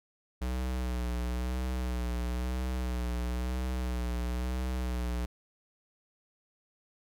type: tone with vibrato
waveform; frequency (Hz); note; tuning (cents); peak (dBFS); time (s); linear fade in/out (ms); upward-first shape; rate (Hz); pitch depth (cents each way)
square; 61.74; B1; 0; -31; 0.41-5.26; 10; sine; 1; 46
effects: none